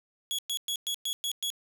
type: tone bursts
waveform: sawtooth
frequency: 3352 Hz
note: G#7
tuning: 15 cents sharp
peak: -26 dBFS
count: 7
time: 0.31-1.502 s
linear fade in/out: 0 ms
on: 76 ms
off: 110 ms
effects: none